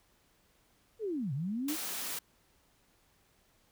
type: linear two-way sweep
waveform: sine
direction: down then up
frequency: 466.2 to 124.9 to 326.4 Hz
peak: -32 dBFS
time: 0.99-1.77 s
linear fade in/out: 50 ms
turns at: 1.33 s
type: high-pass noise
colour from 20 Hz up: white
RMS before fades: -38 dBFS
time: 1.68-2.19 s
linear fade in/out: 5 ms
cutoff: 140 Hz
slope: 48 dB/octave
effects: pink hiss -69 dBFS RMS until 3.71 s